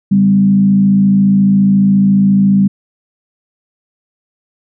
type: tone with frequency modulation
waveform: sine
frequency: 196.3 Hz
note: G3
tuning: 3 cents sharp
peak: -6 dBFS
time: 0.11-2.68 s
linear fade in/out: 10 ms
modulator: 54.4 Hz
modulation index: 0.48
effects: none